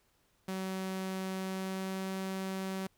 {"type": "tone with pitch glide", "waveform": "sawtooth", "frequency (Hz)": [189.1, 190.64], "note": ["F#3", "G3"], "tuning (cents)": [38, -48], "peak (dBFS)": -31, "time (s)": [0.48, 2.87], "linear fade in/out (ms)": 5, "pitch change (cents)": 14, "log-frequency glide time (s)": [1.35, 2.15], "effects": ["pink hiss -72 dBFS RMS until 2.97 s"]}